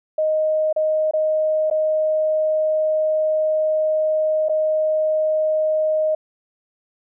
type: tone with dropouts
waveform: sine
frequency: 622.3 Hz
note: D#5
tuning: in tune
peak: -16 dBFS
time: 0.18-6.15 s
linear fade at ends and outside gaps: 5 ms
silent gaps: 0.728-0.762 / 1.111-1.135 / 1.701-1.711 / 4.486-4.494 s
effects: none